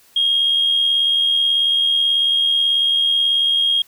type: tone with amplitude modulation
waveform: sine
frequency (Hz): 3254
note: G#7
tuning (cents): -36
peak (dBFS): -11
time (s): 0.16-3.82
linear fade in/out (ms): 5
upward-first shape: sine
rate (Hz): 78.3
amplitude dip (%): 40
effects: tanh soft clip ceiling -8 dBFS + white hiss -52 dBFS RMS until 3.87 s